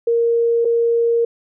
sine tone with dropouts, 466.2 Hz, A#4, in tune, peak -13 dBFS, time 0.07-1.25 s, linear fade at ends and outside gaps 5 ms, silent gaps 0.648-0.652 s, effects none

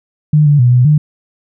sine tone with pitch steps, 151.2 / 145.9 / 122.7 / 124.4 / 150.6 Hz, D#3 / D3 / B2 / B2 / D3, -49 / -11 / -11 / +13 / +44 cents, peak -5 dBFS, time 0.33-0.98 s, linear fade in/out 5 ms, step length 130 ms, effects none

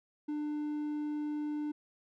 triangle tone, 298.4 Hz, D4, 28 cents sharp, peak -31 dBFS, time 0.28-1.72 s, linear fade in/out 10 ms, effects none

